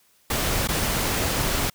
pink noise with dropouts, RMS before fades -24 dBFS, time 0.3-1.7 s, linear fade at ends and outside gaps 5 ms, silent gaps 0.675-0.686 s, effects white hiss -61 dBFS RMS until 1.74 s

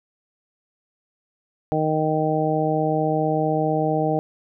harmonic tone, 155.56 Hz, D#3, in tune, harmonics 1 / 2 / 3 / 4 / 5, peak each -25 / -25 / -25 / -25 / -25 dBFS, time 1.72-4.19 s, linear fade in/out 0 ms, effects none

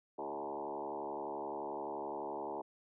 sine tone with frequency modulation, 630 Hz, D#5, 21 cents sharp, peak -38 dBFS, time 0.18-2.62 s, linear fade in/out 10 ms, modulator 71.6 Hz, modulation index 4.5, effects none

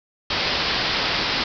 white low-pass noise, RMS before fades -23 dBFS, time 0.3-1.44 s, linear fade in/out 5 ms, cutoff 5200 Hz, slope 96 dB/octave, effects none

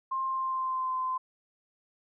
sine tone with pitch glide, 1058 to 1032 Hz, C6 to C6, +19 to -24 cents, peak -28 dBFS, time 0.11-1.18 s, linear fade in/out 10 ms, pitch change -43 cents, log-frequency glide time 0.25-0.95 s, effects none

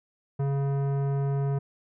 sine tone with tanh clipping, 139 Hz, C#3, 5 cents sharp, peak -26 dBFS, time 0.39-1.59 s, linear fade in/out 10 ms, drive 15 dB, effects none

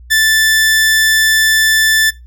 sawtooth tone, 1760 Hz, A6, in tune, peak -5 dBFS, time 0.1-2.11 s, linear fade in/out 20 ms, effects noise-tail reverb RT60 0.2 s tail -19 dB re dry + added 60 Hz sine -34 dBFS peak until 2.26 s

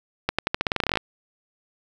accelerating click train, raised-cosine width 0.3 ms, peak -5 dBFS, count 16, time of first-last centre 0.29-0.972 s, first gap 96 ms, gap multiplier 0.88, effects 7-bit

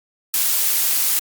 blue noise, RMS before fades -18 dBFS, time 0.34-1.19 s, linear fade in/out 0 ms, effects Opus 48 kbps

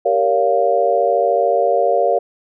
sine chord, G half-diminished seventh, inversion none, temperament equal with one note detuned, 392 / 466.2 / 565.4 / 698.5 Hz, G4 / Bb4 / Db5 / F5, 0 / 0 / +34 / 0 cents, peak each -22 / -18 / -17 / -17 dBFS, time 0.05-2.19 s, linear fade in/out 10 ms, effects none

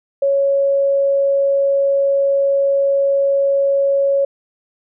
sine tone, 554.4 Hz, C#5, in tune, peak -12 dBFS, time 0.22-4.25 s, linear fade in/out 5 ms, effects none

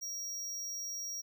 square tone, 5660 Hz, F8, 22 cents sharp, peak -38 dBFS, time 0.01-1.22 s, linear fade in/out 20 ms, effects none

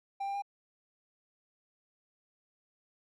triangle tone with pitch steps, 790 / 795 / 804 Hz, G5 / G5 / G5, +13 / +24 / +44 cents, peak -31 dBFS, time 0.2-0.422 s, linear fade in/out 10 ms, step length 74 ms, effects none

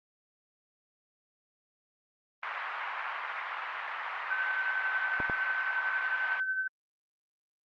pink band-pass noise, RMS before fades -36 dBFS, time 2.43-6.4 s, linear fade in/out 2 ms, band 940 to 2200 Hz, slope 24 dB/octave
sine tone with tremolo, 1532 Hz, G6, 40 cents flat, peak -27 dBFS, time 4.3-6.68 s, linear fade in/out 10 ms, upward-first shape sine, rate 11 Hz, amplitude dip 50%
clicks, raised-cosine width 1 ms, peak -18 dBFS, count 2, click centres 5.202 / 5.298 s
effects Opus 24 kbps

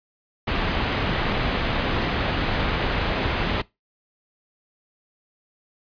pink low-pass noise, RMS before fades -24 dBFS, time 0.47-3.62 s, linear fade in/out 10 ms, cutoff 3700 Hz, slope 24 dB/octave, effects noise-tail reverb RT60 0.2 s tail -21 dB re dry + resampled to 11025 Hz

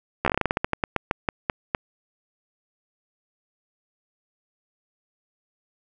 slowing click train, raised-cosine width 0.5 ms, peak -6 dBFS, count 19, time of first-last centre 0.25-1.748 s, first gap 13 ms, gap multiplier 1.19, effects none

